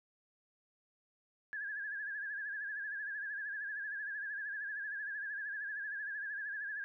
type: tone with vibrato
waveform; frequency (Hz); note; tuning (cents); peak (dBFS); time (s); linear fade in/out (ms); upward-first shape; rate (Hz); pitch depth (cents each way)
sine; 1661.2; G#6; 0; -38; 1.53-6.84; 0; sine; 13; 77
effects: none